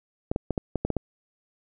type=clicks; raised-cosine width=2 ms; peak=-12 dBFS; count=8; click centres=0.315 / 0.361 / 0.507 / 0.578 / 0.757 / 0.85 / 0.903 / 0.967 s; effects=none